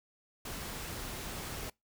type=noise; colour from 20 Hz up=pink; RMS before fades=-41 dBFS; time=0.45-1.7 s; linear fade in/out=5 ms; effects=noise-tail reverb RT60 0.2 s tail -25 dB re dry